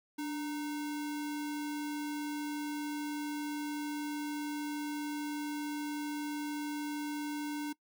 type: tone with sample-and-hold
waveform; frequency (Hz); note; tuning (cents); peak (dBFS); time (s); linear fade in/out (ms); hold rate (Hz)
sine; 294.1; D4; +3; -34; 0.18-7.73; 10; 1225
effects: noise-tail reverb RT60 0.1 s tail -21 dB re dry